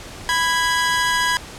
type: tone pair together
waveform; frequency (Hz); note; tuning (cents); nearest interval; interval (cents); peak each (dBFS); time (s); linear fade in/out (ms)
sawtooth; 992 / 1648.7; B5 / G#6; +7 / -13; major sixth; 880; -16; 0.29-1.37; 0
effects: pink hiss -36 dBFS RMS until 1.58 s + low-pass 9000 Hz 12 dB/octave